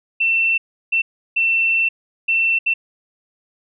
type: tone bursts at uneven times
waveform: sine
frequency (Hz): 2689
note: E7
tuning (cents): +34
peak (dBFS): -14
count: 5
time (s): 0.2-0.58 / 0.92-1.02 / 1.36-1.89 / 2.28-2.59 / 2.66-2.74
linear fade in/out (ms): 10
effects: none